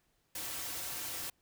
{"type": "noise with comb filter", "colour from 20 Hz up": "white", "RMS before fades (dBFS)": -40, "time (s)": [0.35, 1.3], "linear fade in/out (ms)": 5, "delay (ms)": 4.8, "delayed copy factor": -0.6, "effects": ["pink hiss -75 dBFS RMS until 1.41 s"]}